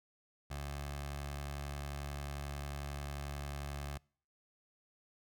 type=tone with notch filter; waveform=15% pulse; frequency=71.2 Hz; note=C#2; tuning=47 cents sharp; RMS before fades=-42 dBFS; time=0.5-3.98 s; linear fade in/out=10 ms; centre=250 Hz; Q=0.91; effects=noise-tail reverb RT60 0.5 s tail -26 dB re dry